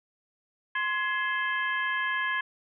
harmonic tone with a mistuned harmonic, 523.3 Hz, C5, in tune, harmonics 2 / 3 / 4 / 5 / 6, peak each -32 / -28 / -36 / -41 / -40 dBFS, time 0.75-2.41 s, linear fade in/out 5 ms, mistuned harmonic 3, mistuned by +120 cents, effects none

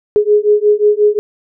sine beating tone pair, 415.3 / 420.9 Hz, G#4 / G#4, 0 / +23 cents, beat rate 5.6 Hz, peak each -11 dBFS, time 0.16-1.19 s, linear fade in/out 0 ms, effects none

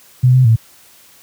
sine tone with pitch steps, 126.3 / 128.7 / 112.8 Hz, B2 / C3 / A2, +39 / -28 / +44 cents, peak -6 dBFS, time 0.23-0.56 s, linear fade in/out 10 ms, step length 110 ms, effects white hiss -46 dBFS RMS until 1.22 s + high-pass 60 Hz 12 dB/octave

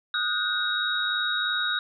sine tone cluster, 1248 / 1450 / 1553 / 3788 Hz, D#6 / F#6 / G6 / A#7, +5 / -35 / -17 / +27 cents, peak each -34 / -28 / -32 / -27 dBFS, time 0.14-1.79 s, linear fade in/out 2 ms, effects none

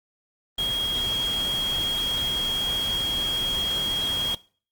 sine tone in noise, 3270 Hz, G#7, 28 cents flat, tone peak -24 dBFS, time 0.58-4.35 s, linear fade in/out 5 ms, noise pink, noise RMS -34 dBFS, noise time 0.58-4.35 s, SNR +7 dB, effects noise-tail reverb RT60 0.4 s tail -19 dB re dry + Opus 24 kbps

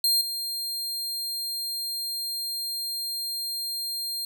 sawtooth tone with level steps, 4200 Hz, C8, 6 cents sharp, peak -17 / -26 dBFS, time 0.04-4.25 s, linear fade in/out 2 ms, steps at 0.21 s, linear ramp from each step 2 ms, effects none

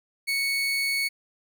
30% pulse tone, 2217 Hz, C#7, in tune, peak -21 dBFS, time 0.27-1.09 s, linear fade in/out 20 ms, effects none

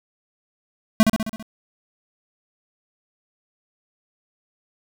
square tone with echo, 220 Hz, A3, in tune, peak -10 dBFS, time 1-1.03 s, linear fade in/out 0 ms, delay 66 ms, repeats 6, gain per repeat -4 dB, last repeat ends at 1.426 s, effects none

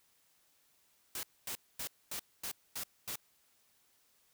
white noise bursts, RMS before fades -40 dBFS, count 7, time 1.15-3.157 s, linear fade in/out 2 ms, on 81 ms, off 240 ms, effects white hiss -71 dBFS RMS until 4.33 s

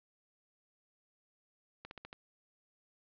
slowing click train, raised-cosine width 0.3 ms, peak -30 dBFS, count 5, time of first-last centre 1.85-2.129 s, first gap 61 ms, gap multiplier 1.09, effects resampled to 11025 Hz + 11-bit

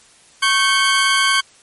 20% pulse tone pair together, 1103 / 1547.7 Hz, C#6 / G6, -9 / -23 cents, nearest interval tritone, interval 586 cents, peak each -11 dBFS, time 0.42-1.41 s, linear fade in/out 10 ms, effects white hiss -49 dBFS RMS until 1.62 s + MP3 48 kbps

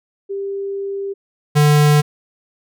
sine / square tone pair in turn, 395.4 / 148.39 Hz, G4 / D3, +15 / +18 cents, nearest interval octave + perfect fourth, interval 1697 cents, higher first, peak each -21 / -10 dBFS, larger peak second, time 0.29-1.14 / 1.55-2.02 s, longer first, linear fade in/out 20 ms, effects none

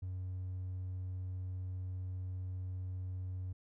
triangle tone, 92.5 Hz, F#2, in tune, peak -35 dBFS, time 0.02-3.53 s, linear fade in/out 10 ms, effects tanh soft clip ceiling -33 dBFS

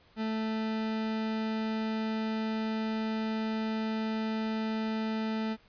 40% pulse tone, 220 Hz, A3, in tune, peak -29 dBFS, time 0.16-5.57 s, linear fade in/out 50 ms, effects pink hiss -62 dBFS RMS until 5.68 s + resampled to 11025 Hz

